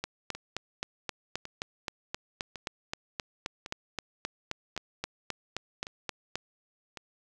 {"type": "two click trains", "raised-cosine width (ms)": 0.2, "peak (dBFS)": [-15, -23], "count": [25, 7], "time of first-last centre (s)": [[0.04, 6.356], [0.35, 6.973]], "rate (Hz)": [3.8, 0.906], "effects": []}